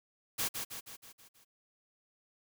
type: noise with echo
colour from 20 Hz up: white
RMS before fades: -33 dBFS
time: 0.38-0.49 s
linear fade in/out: 20 ms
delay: 160 ms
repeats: 6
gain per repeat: -5 dB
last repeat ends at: 1.45 s
effects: none